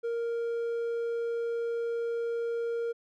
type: tone with hard clipping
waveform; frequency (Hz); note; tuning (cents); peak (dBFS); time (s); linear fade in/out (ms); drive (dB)
sine; 466.2; A#4; 0; -30; 0.03-2.93; 20; 3
effects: none